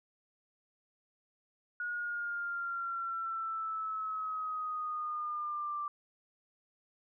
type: exponential sweep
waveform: sine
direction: down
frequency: 1449 to 1174.7 Hz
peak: -34 dBFS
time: 1.8-5.88 s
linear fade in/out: 2 ms
effects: none